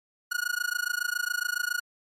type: tone with amplitude modulation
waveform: 45% pulse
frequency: 1451 Hz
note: F#6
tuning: 34 cents flat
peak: -23 dBFS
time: 0.31-1.8 s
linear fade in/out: 10 ms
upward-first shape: sine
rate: 27.2 Hz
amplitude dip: 100%
effects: MP3 64 kbps